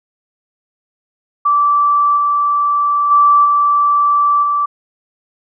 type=tone with level steps; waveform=sine; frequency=1163 Hz; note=D6; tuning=17 cents flat; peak=-9 / -11 / -6 / -9 / -12 dBFS; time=1.45-4.66 s; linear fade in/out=10 ms; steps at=2.16 / 3.1 / 3.44 / 4.42 s; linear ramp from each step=20 ms; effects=none